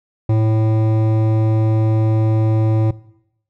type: tone with hard clipping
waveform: sine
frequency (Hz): 110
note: A2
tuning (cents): 0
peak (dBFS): -14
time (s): 0.29-2.91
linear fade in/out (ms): 5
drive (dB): 13
effects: noise-tail reverb RT60 0.8 s tail -20 dB re dry